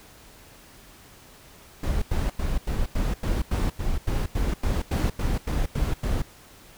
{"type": "noise bursts", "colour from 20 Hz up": "brown", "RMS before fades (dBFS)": -24, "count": 16, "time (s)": [1.83, 6.22], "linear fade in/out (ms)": 5, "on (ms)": 190, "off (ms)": 90, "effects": ["pink hiss -50 dBFS RMS until 6.77 s"]}